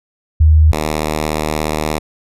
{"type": "tone pair in turn", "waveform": ["sine", "5% pulse"], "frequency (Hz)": [77.78, 76.98], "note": ["D#2", "D#2"], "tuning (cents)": [0, -18], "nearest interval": "unison", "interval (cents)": 18, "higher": "first", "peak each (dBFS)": -5, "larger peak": "neither", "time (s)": [[0.4, 0.72], [0.72, 1.99]], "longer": "second", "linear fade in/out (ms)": 10, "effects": ["resampled to 32000 Hz"]}